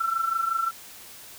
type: tone with amplitude modulation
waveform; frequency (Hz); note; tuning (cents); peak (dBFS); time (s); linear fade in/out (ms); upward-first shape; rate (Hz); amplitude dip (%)
sine; 1344; E6; +33; -20; 0-0.71; 10; sine; 25.5; 70
effects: white hiss -45 dBFS RMS until 1.38 s